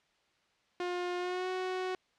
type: tone with pitch glide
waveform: sawtooth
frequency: 356.1 to 370.4 Hz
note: F4 to F#4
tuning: +34 to +2 cents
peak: -29 dBFS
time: 0.8-1.95 s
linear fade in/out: 2 ms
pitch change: +68 cents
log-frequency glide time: 1.18-1.49 s
effects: white hiss -71 dBFS RMS until 2.18 s + low-pass 4000 Hz 12 dB/octave